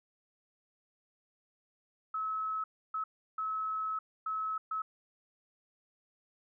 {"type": "tone bursts at uneven times", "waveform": "sine", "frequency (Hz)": 1292, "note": "E6", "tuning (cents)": -35, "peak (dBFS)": -32, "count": 5, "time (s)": [[2.14, 2.64], [2.94, 3.04], [3.38, 3.99], [4.26, 4.58], [4.71, 4.82]], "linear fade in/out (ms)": 5, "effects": []}